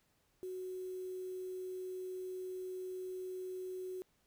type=tone with quantisation; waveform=sine; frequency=370 Hz; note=F#4; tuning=in tune; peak=-40 dBFS; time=0.43-4.02 s; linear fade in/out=0 ms; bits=10; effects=pink hiss -75 dBFS RMS until 4.26 s